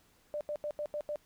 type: tone bursts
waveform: sine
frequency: 594 Hz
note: D5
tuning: 20 cents sharp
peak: -33 dBFS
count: 6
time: 0.34-1.158 s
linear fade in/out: 0 ms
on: 68 ms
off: 82 ms
effects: pink hiss -67 dBFS RMS until 1.25 s